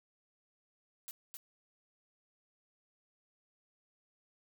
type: noise with echo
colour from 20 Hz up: blue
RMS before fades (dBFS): -45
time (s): 1.08-1.11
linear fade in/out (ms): 0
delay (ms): 260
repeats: 1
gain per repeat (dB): -2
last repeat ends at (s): 1.37
effects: none